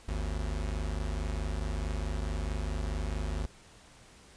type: tone pair together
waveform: square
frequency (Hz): 50.88 / 75.5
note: G#1 / D2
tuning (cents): -35 / +48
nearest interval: perfect fifth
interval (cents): 683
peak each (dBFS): -33 / -37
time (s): 0.08-3.46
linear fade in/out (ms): 5
effects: pink hiss -56 dBFS RMS until 4.36 s + resampled to 22050 Hz